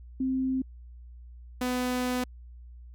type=tone pair in turn; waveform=sine / sawtooth; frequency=261.6 / 250.2 Hz; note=C4 / B3; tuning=0 / +23 cents; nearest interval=minor second; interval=77 cents; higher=first; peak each=-25 / -23 dBFS; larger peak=second; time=0.2-0.62 / 1.61-2.24 s; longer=second; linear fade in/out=5 ms; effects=added 60 Hz sine -44 dBFS peak until 2.94 s